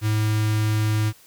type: tone with notch filter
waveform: square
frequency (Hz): 107.7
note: A2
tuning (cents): -37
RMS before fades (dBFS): -21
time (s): 0.01-1.13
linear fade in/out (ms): 50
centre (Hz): 620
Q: 0.87
effects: white hiss -52 dBFS RMS until 1.26 s